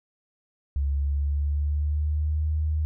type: tone with pitch glide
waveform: sine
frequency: 69.9 to 77.11 Hz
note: C#2 to D#2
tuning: +15 to -15 cents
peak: -22 dBFS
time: 0.76-2.85 s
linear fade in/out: 0 ms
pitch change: +170 cents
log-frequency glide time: 0.89-2.49 s
effects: none